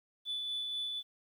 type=tone with tremolo; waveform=sine; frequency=3477 Hz; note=A7; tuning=21 cents flat; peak=-32 dBFS; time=0.25-1.03 s; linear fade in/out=50 ms; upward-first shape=sine; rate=4.1 Hz; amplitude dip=30%; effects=tanh soft clip ceiling -31 dBFS + 11-bit